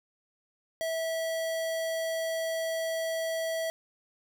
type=tone; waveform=square; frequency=652 Hz; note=E5; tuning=19 cents flat; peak=-30 dBFS; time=0.81-3.7 s; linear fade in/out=0 ms; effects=none